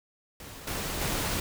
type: noise with level steps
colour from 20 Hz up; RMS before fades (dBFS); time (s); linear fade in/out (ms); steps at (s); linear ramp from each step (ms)
pink; -44 / -33 / -30; 0.4-1.4; 2; 0.67 / 1.01; 5
effects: none